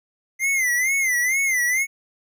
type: tone with vibrato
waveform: square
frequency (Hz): 2062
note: C7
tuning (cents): -26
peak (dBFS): -19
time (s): 0.39-1.87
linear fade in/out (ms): 50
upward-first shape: sine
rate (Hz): 2.2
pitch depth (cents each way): 120
effects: none